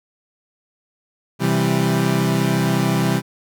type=chord; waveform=30% pulse; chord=C major; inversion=none; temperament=equal; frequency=130.81 / 164.81 / 196 Hz; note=C3 / E3 / G3; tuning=0 / 0 / 0 cents; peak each=-18 dBFS; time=1.39-3.22 s; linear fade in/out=50 ms; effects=none